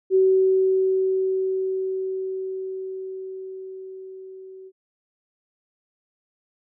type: tone with level ramp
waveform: sine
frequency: 378.9 Hz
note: F#4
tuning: 41 cents sharp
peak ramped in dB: -13 to -39 dBFS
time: 0.1-4.72 s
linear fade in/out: 50 ms
effects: none